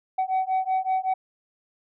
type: beating tone pair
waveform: sine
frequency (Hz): 752 / 757.3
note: F#5 / F#5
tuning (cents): +28 / +40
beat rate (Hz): 5.3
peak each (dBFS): -23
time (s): 0.18-1.14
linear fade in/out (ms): 10
effects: tanh soft clip ceiling -19 dBFS